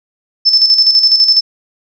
sine tone with tremolo, 5274 Hz, E8, in tune, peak -4 dBFS, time 0.45-1.41 s, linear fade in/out 20 ms, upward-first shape square, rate 12 Hz, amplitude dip 55%, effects none

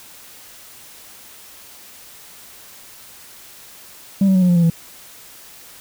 sine tone with pitch steps, 196 / 190.64 / 185.43 / 180.36 / 175.42 / 170.63 / 165.96 Hz, G3 / G3 / F#3 / F#3 / F3 / F3 / E3, 0 / -48 / +4 / -44 / +8 / -40 / +12 cents, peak -8 dBFS, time 4.21-4.7 s, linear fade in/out 5 ms, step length 70 ms, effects tanh soft clip ceiling -10 dBFS + white hiss -42 dBFS RMS until 5.8 s

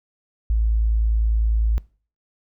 sine tone, 55 Hz, A1, in tune, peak -16 dBFS, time 0.5-1.78 s, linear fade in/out 0 ms, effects noise-tail reverb RT60 0.4 s tail -22 dB re dry

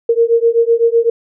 sine beating tone pair, 459.7 / 467.6 Hz, A#4 / A#4, -24 / +5 cents, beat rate 7.9 Hz, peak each -12 dBFS, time 0.09-1.1 s, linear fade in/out 5 ms, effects none

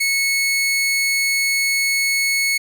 sawtooth tone, 2200 Hz, C#7, 14 cents flat, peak -13 dBFS, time 0-2.58 s, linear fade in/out 10 ms, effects none

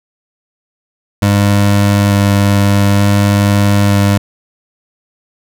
25% pulse tone with vibrato, 100.9 Hz, G#2, 49 cents flat, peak -4 dBFS, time 1.22-4.18 s, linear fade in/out 5 ms, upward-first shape square, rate 0.56 Hz, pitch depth 8 cents each way, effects none

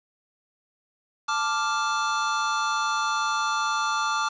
square chord, D minor, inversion second, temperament equal, 880 / 1174.7 / 1396.9 Hz, A5 / D6 / F6, 0 / 0 / 0 cents, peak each -30 / -27 / -29 dBFS, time 1.28-4.29 s, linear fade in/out 10 ms, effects resampled to 16000 Hz + 8-bit

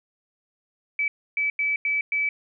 sine tone bursts at uneven times, 2300 Hz, D7, 37 cents flat, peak -21 dBFS, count 5, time 0.99-1.08 / 1.37-1.5 / 1.59-1.76 / 1.85-2.01 / 2.12-2.29 s, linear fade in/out 2 ms, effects none

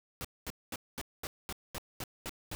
pink noise bursts, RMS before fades -39 dBFS, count 10, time 0.21-2.55 s, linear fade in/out 0 ms, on 36 ms, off 220 ms, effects none

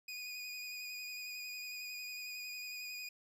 25% pulse tone with vibrato, 2471 Hz, D#7, 13 cents flat, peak -39 dBFS, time 0.08-3.09 s, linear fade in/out 5 ms, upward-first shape square, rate 11 Hz, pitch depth 15 cents each way, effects none

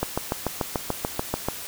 click train, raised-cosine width 1 ms, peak -9 dBFS, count 11, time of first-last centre 0.03-1.486 s, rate 6.87 Hz, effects white hiss -36 dBFS RMS until 1.67 s

